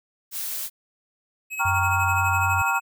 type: noise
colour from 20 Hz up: blue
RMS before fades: -30 dBFS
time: 0.31-0.7 s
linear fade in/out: 50 ms
type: tone with tremolo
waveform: square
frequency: 2561 Hz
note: D#7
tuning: 49 cents sharp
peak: -25 dBFS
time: 1.5-2.81 s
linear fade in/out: 50 ms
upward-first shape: sine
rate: 12 Hz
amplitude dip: 65%
type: chord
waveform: sine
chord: G half-diminished seventh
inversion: none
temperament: equal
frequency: 784 / 932.3 / 1108.7 / 1396.9 Hz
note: G5 / Bb5 / Db6 / F6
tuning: 0 / 0 / 0 / 0 cents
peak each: -28 / -26 / -28 / -24 dBFS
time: 1.59-2.8 s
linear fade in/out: 20 ms
type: tone with vibrato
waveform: sine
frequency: 92.5 Hz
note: F#2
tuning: in tune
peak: -25 dBFS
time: 1.65-2.62 s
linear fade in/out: 5 ms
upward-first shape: sine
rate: 3.9 Hz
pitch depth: 9 cents each way
effects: none